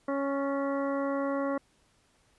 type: harmonic tone with a mistuned harmonic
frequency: 277.2 Hz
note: C#4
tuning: in tune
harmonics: 1 / 2 / 3 / 4 / 5 / 6 / 7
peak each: -31 / -31 / -42 / -37 / -42 / -52 / -46 dBFS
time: 0.08-1.58 s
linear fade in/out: 5 ms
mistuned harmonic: 6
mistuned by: +67 cents
effects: pink hiss -67 dBFS RMS until 2.38 s + resampled to 24000 Hz